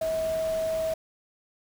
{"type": "tone in noise", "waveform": "sine", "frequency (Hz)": 643, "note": "E5", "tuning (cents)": -43, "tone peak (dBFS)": -25, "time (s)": [0.01, 0.94], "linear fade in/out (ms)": 5, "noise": "pink", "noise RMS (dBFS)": -41, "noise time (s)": [0.01, 0.94], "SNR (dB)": 13, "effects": []}